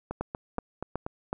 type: two click trains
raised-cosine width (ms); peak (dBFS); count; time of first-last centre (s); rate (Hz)
1; -19 / -16; 5 / 4; 0.11-1.065 / 0.21-1.329; 4.19 / 2.68
effects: none